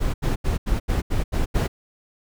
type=noise bursts; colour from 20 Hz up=brown; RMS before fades=-21 dBFS; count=8; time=0-1.68 s; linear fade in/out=20 ms; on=140 ms; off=80 ms; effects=none